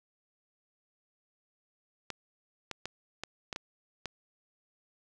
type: clicks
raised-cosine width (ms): 0.2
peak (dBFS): -19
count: 7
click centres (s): 2.103 / 2.713 / 2.856 / 3.236 / 3.528 / 3.561 / 4.057
effects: none